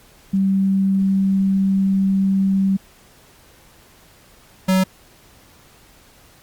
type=tone pair in turn; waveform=sine / square; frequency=193.5 / 187.88 Hz; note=G3 / F#3; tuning=-22 / +27 cents; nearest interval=minor second; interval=51 cents; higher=first; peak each=-14 dBFS; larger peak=neither; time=0.33-2.77 / 4.68-4.84 s; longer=first; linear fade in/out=10 ms; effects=pink hiss -50 dBFS RMS until 6.42 s + Opus 48 kbps